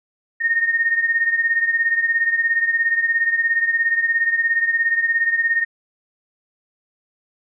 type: beating tone pair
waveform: sine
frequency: 1840 / 1857 Hz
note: A#6 / A#6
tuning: -23 / -7 cents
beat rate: 17 Hz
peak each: -17 / -22 dBFS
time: 0.4-5.65 s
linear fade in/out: 20 ms
effects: none